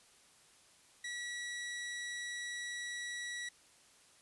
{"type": "tone", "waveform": "sawtooth", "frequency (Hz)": 1935, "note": "B6", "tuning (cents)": -36, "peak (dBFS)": -36, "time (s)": [1.04, 3.49], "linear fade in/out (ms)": 5, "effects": ["white hiss -64 dBFS RMS until 4.21 s", "resampled to 24000 Hz"]}